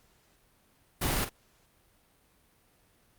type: noise with echo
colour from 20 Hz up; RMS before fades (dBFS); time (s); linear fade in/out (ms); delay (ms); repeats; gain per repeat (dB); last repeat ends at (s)
pink; -29; 1.01-1.25; 10; 45; 1; -11; 1.295
effects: pink hiss -66 dBFS RMS until 3.18 s + Opus 48 kbps